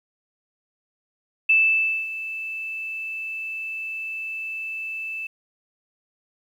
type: tone with ADSR envelope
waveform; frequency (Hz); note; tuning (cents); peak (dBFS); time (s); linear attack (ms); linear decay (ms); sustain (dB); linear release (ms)
sine; 2637; E7; 0; -13; 1.49-5.27; 8; 570; -15; 5
effects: 9-bit